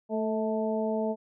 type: harmonic tone with a mistuned harmonic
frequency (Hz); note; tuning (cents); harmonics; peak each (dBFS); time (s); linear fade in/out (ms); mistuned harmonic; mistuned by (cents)
220; A3; 0; 1 / 2 / 3 / 4; -30 / -31 / -31 / -38; 0.09-1.16; 50; 3; -33
effects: none